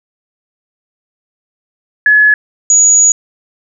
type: tone pair in turn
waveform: sine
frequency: 1702 / 6808 Hz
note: G#6 / G#8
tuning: +42 / +42 cents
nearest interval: 2 octaves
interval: 2400 cents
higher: second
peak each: -4 dBFS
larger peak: neither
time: 2.06-2.34 / 2.7-3.12 s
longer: second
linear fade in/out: 2 ms
effects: none